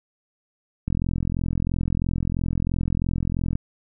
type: click train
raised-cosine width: 5 ms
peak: -12 dBFS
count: 116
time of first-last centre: 0.88-3.554 s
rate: 43 Hz
effects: none